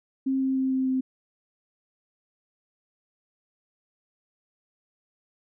sine tone with pitch steps, 266.5 / 265 / 263.4 / 261.9 / 260.4 Hz, C4 / C4 / C4 / C4 / C4, +32 / +22 / +12 / +2 / -8 cents, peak -22 dBFS, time 0.26-1.01 s, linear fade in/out 10 ms, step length 150 ms, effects none

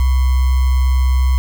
sine tone with sample-and-hold, 64.4 Hz, C2, 27 cents flat, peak -10 dBFS, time 0-1.38 s, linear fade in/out 0 ms, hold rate 1050 Hz, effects none

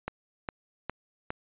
click train, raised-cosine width 0.5 ms, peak -17 dBFS, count 4, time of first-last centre 0.08-1.304 s, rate 2.45 Hz, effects resampled to 8000 Hz

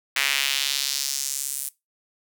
sawtooth tone with high-pass filter sweep, 138.59 Hz, C#3, in tune, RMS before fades -26 dBFS, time 0.16-1.69 s, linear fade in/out 5 ms, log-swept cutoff 2100 to 10000 Hz, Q 1.7, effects noise-tail reverb RT60 0.2 s tail -20 dB re dry

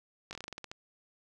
slowing click train, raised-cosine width 0.2 ms, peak -24 dBFS, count 11, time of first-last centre 0.31-0.715 s, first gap 19 ms, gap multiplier 1.16, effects none

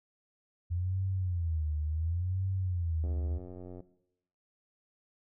sine tone with vibrato, 85 Hz, F2, 46 cents flat, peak -29 dBFS, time 0.7-3.39 s, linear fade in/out 20 ms, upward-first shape sine, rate 0.7 Hz, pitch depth 200 cents each way
click train, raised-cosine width 2 ms, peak -32 dBFS, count 70, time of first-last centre 3.04-3.804 s, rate 90.3 Hz
effects noise-tail reverb RT60 0.8 s tail -17 dB re dry

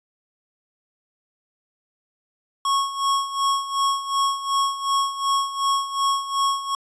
square tone with tremolo, 1100 Hz, C#6, 14 cents flat, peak -18 dBFS, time 2.65-6.75 s, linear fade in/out 2 ms, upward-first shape sine, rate 2.7 Hz, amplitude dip 75%, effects resampled to 22050 Hz

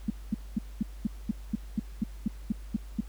sine tone bursts, 215 Hz, A3, 40 cents flat, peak -23 dBFS, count 13, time 0.08-3.006 s, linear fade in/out 5 ms, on 22 ms, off 220 ms, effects added 50 Hz sine -40 dBFS peak until 3.08 s + pink hiss -57 dBFS RMS until 3.08 s

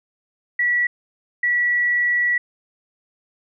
sine tone bursts at uneven times, 1942 Hz, B6, 30 cents flat, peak -16 dBFS, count 2, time 0.59-0.87 / 1.43-2.38 s, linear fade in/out 5 ms, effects none

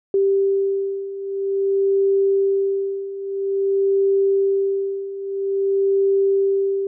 sine beating tone pair, 392 / 392.5 Hz, G4 / G4, 0 / +2 cents, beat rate 0.5 Hz, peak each -22 / -18 dBFS, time 0.14-6.87 s, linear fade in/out 2 ms, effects none

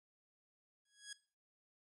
10% pulse tone with exponential growth, 1661.2 Hz, G#6, in tune, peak -35 dBFS, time 0.85-1.13 s, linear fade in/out 5 ms, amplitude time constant 59 ms, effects noise-tail reverb RT60 0.4 s tail -18 dB re dry + resampled to 24000 Hz

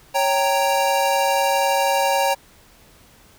square chord, G diminished, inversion second, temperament equal with one note detuned, 554.4 / 784 / 928 Hz, Db5 / G5 / Bb5, 0 / 0 / -8 cents, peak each -22 dBFS, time 0.14-2.35 s, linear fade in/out 20 ms, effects pink hiss -51 dBFS RMS until 3.38 s

